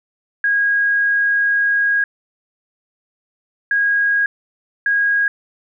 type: tone bursts at uneven times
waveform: sine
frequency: 1640 Hz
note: G#6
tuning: 22 cents flat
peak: -13 dBFS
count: 3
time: 0.44-2.04 / 3.71-4.26 / 4.86-5.28 s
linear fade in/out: 2 ms
effects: none